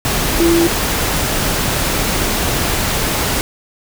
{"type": "tone in noise", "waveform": "sine", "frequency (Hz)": 337.2, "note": "E4", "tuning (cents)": 39, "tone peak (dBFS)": -10, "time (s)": [0.4, 0.67], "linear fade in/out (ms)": 0, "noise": "pink", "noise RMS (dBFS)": -17, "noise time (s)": [0.05, 3.41], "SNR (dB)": 4, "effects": []}